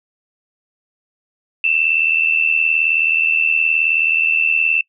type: tone pair together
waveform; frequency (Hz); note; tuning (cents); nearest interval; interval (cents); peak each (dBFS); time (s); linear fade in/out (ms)
sine; 2633 / 2712; E7 / E7; -3 / +49; minor second; 52; -15 / -17; 1.64-4.81; 2
effects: noise-tail reverb RT60 0.1 s tail -23 dB re dry